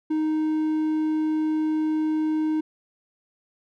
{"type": "tone", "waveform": "triangle", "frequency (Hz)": 311.1, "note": "D#4", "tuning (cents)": 0, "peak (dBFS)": -19, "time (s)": [0.1, 2.61], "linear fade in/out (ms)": 10, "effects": []}